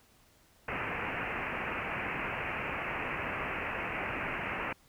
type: low-pass noise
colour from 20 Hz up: white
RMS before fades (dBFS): -36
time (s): 0.68-4.73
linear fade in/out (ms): 5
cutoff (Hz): 2700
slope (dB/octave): 96
effects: pink hiss -64 dBFS RMS until 4.88 s